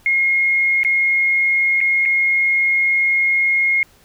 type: tone with dropouts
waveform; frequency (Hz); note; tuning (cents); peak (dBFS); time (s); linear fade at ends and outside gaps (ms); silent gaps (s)
sine; 2149; C7; +46; -13; 0.06-3.83; 1; 0.833-0.848 / 1.805-1.812 / 2.054-2.058
effects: pink hiss -52 dBFS RMS until 4.04 s